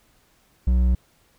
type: tone with hard clipping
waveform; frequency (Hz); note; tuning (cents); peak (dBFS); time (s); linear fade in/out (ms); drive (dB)
sine; 61.9; B1; +5; -17; 0.67-0.95; 5; 6
effects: pink hiss -61 dBFS RMS until 1.38 s